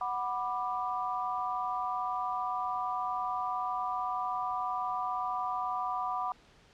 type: chord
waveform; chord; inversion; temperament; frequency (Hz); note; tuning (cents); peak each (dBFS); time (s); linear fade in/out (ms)
sine; B minor; second; just; 740.8 / 987.8 / 1185.3; F#5 / B5 / D6; +2 / 0 / +16; -35 / -35 / -35; 0.01-6.32; 2
effects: pink hiss -60 dBFS RMS until 6.73 s + low-pass 5000 Hz 12 dB/octave